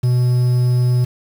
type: tone with quantisation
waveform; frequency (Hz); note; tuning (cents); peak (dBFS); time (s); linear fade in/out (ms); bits
triangle; 123.9; B2; +6; -10; 0.03-1.05; 10; 6
effects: none